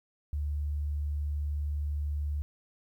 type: tone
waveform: sine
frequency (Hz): 73.42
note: D2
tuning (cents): 0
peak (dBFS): -29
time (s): 0.33-2.42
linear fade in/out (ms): 0
effects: 11-bit